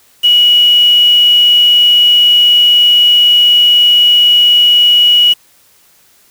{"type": "tone with quantisation", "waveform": "sine", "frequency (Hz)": 2919, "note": "F#7", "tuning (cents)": -24, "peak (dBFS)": -4, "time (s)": [0.23, 5.34], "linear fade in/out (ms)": 20, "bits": 4, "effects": ["white hiss -48 dBFS RMS until 6.3 s"]}